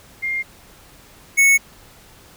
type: tone pair in turn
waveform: sine / square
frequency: 2116 / 2208 Hz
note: C7 / C#7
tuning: +19 / -7 cents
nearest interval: minor second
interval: 74 cents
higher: second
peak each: -20 / -11 dBFS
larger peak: second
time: 0.22-0.43 / 1.37-1.58 s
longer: neither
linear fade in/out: 20 ms
effects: pink hiss -47 dBFS RMS until 2.36 s